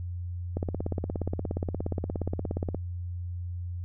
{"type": "click train", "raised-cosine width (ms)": 2, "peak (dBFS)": -17, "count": 38, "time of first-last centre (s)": [0.57, 2.746], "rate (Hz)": 17, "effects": ["added 88 Hz sine -32 dBFS peak until 3.84 s"]}